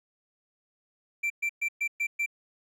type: tone bursts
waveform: triangle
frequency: 2349 Hz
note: D7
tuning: in tune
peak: -24 dBFS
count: 6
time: 1.23-2.262 s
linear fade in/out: 10 ms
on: 72 ms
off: 120 ms
effects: none